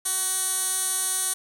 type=tone with band-pass filter; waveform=15% pulse; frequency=375.2 Hz; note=F#4; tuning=24 cents sharp; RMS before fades=-26 dBFS; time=0.05-1.34 s; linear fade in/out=10 ms; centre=9600 Hz; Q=3.4; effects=none